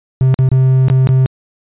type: tone with dropouts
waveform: triangle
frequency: 130.81 Hz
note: C3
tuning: in tune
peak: -5 dBFS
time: 0.21-1.26 s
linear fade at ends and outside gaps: 0 ms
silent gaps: 0.342-0.389 / 0.489-0.516 / 0.884-0.9 / 1.072-1.09 s
effects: resampled to 8000 Hz